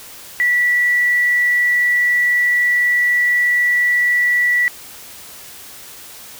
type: tone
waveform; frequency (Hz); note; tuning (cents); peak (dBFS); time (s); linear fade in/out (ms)
sine; 1954; B6; -19; -12; 0.4-4.68; 0
effects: white hiss -37 dBFS RMS until 6.39 s